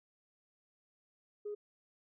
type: tone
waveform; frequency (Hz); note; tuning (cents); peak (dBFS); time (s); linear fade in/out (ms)
sine; 415.3; G#4; 0; -37; 1.45-1.55; 10
effects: tanh soft clip ceiling -33 dBFS